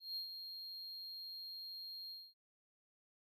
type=tone with ADSR envelope; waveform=triangle; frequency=4231 Hz; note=C8; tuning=19 cents sharp; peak=-38 dBFS; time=0-2.34 s; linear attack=160 ms; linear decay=110 ms; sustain=-7 dB; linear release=230 ms; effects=none